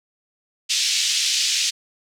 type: band-pass noise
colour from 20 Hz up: white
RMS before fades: -21 dBFS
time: 0.69-1.71 s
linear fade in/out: 20 ms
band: 2600 to 6400 Hz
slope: 24 dB/octave
effects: none